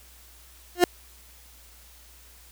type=tone with exponential growth; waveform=30% pulse; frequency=354.2 Hz; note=F4; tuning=24 cents sharp; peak=-8 dBFS; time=0.75-0.84 s; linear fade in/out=2 ms; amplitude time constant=18 ms; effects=added 60 Hz sine -53 dBFS peak until 2.51 s + white hiss -53 dBFS RMS until 2.51 s